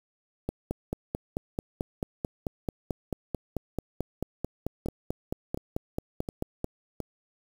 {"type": "two click trains", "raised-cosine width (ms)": 2, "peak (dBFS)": [-20, -16], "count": [4, 29], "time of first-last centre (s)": [[4.86, 7.003], [0.49, 6.644]], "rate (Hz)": [1.4, 4.55], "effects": ["7-bit"]}